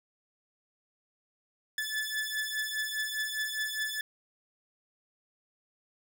sawtooth beating tone pair, 1733 / 1737.9 Hz, A6 / A6, -27 / -22 cents, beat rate 4.9 Hz, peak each -31 dBFS, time 1.78-4.01 s, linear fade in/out 2 ms, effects none

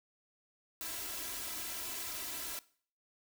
white noise with comb filter, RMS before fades -41 dBFS, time 0.81-2.59 s, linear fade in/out 0 ms, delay 3 ms, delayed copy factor +0.85, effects noise-tail reverb RT60 0.5 s tail -20 dB re dry

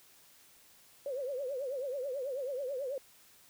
sine tone with vibrato, 534 Hz, C5, 35 cents sharp, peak -34 dBFS, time 1.06-2.98 s, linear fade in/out 2 ms, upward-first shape triangle, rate 9.2 Hz, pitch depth 170 cents each way, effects white hiss -61 dBFS RMS until 3.49 s

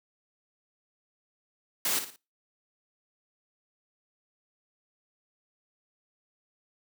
white noise with echo, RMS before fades -28 dBFS, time 1.85-1.99 s, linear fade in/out 2 ms, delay 57 ms, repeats 3, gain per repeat -9 dB, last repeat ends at 2.161 s, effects noise-tail reverb RT60 0.3 s tail -24 dB re dry + high-pass 150 Hz 12 dB/octave

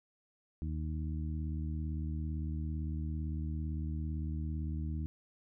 harmonic tone, 77.78 Hz, D#2, in tune, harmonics 1 / 2 / 3 / 4, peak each -35 / -41 / -45 / -47 dBFS, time 0.62-5.06 s, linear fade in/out 0 ms, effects none

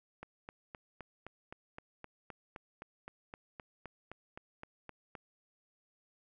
click train, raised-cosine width 0.5 ms, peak -30 dBFS, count 20, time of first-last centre 0.23-5.152 s, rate 3.86 Hz, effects none

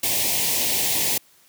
white band-stop noise, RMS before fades -22 dBFS, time 0.03-1.18 s, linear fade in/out 5 ms, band 970 to 1900 Hz, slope 48 dB/octave, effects white hiss -56 dBFS RMS until 1.48 s + high-pass 80 Hz 12 dB/octave

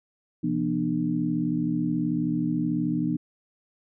sine tone cluster, 127.3 / 169.2 / 242.6 / 301.2 Hz, C3 / E3 / B3 / D4, -47 / +45 / -31 / +44 cents, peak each -36 / -28 / -28 / -27 dBFS, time 0.43-3.17 s, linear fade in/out 10 ms, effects none

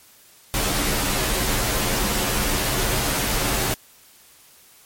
pink noise with comb filter, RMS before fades -22 dBFS, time 0.54-3.74 s, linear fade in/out 0 ms, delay 12 ms, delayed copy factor -0.85, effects white hiss -51 dBFS RMS until 4.85 s + MP3 64 kbps

